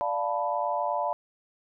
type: chord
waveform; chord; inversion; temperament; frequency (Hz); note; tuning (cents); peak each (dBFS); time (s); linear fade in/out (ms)
sine; B half-diminished seventh; first; equal; 587.3 / 698.5 / 880 / 987.8; D5 / F5 / A5 / B5; 0 / 0 / 0 / 0; -31; 0.01-1.13; 0
effects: none